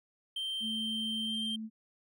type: tone with pitch glide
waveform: triangle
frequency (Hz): 3136 to 3156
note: G7 to G7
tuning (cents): 0 to +11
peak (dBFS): -32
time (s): 0.36-1.56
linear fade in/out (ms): 5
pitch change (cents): +11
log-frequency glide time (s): 1.24-1.34
type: tone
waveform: sine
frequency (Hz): 220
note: A3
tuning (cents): 0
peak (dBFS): -37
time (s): 0.6-1.7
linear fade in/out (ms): 50
effects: none